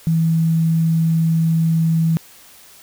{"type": "tone with quantisation", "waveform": "sine", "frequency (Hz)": 163, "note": "E3", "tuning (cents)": -19, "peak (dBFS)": -13, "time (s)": [0.07, 2.17], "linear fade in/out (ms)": 0, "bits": 7, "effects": ["white hiss -45 dBFS RMS until 2.82 s"]}